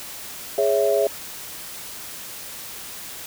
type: chord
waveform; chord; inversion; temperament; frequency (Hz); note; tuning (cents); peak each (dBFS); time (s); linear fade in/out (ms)
sine; C# minor; second; equal; 415.3 / 554.4 / 659.3; G#4 / C#5 / E5; 0 / 0 / 0; -21; 0.58-1.07; 2
effects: white hiss -36 dBFS RMS until 3.26 s